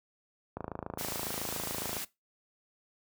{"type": "click train", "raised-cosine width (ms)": 1, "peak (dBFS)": -22, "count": 39, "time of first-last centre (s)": [0.57, 1.967], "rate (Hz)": 27.2}
{"type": "noise", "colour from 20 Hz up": "white", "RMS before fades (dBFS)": -38, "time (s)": [0.98, 2.05], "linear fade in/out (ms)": 10}
{"effects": ["noise-tail reverb RT60 0.2 s tail -19 dB re dry", "high-pass 60 Hz 12 dB/octave"]}